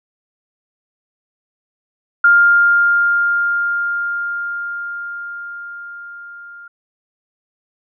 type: tone with level ramp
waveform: sine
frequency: 1403 Hz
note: F6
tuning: 8 cents sharp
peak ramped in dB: -6 to -34 dBFS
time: 2.24-6.68 s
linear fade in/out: 5 ms
effects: none